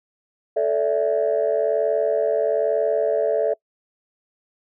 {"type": "chord", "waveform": "sine", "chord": "A suspended fourth", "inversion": "none", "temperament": "equal with one note detuned", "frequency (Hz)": [440, 578.2, 659.3], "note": ["A4", "D5", "E5"], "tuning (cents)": [0, -27, 0], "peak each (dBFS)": -21, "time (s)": [0.56, 3.54], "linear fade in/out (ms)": 10, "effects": ["noise-tail reverb RT60 0.1 s tail -25 dB re dry", "tanh soft clip ceiling -11 dBFS"]}